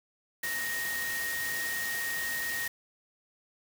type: tone in noise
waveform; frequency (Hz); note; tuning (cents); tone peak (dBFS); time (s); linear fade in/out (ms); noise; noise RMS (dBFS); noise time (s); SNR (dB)
sine; 1864.7; A#6; 0; -32; 0.43-2.68; 5; white; -37; 0.43-2.68; +2
effects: none